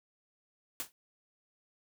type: noise with exponential decay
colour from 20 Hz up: white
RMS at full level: -33 dBFS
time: 0.8-0.92 s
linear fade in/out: 0 ms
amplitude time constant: 24 ms
effects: none